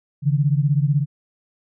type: beating tone pair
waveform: sine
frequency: 140 / 156 Hz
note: C#3 / D#3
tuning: +18 / +5 cents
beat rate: 16 Hz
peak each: -17 / -20 dBFS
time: 0.22-1.06 s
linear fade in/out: 50 ms
effects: none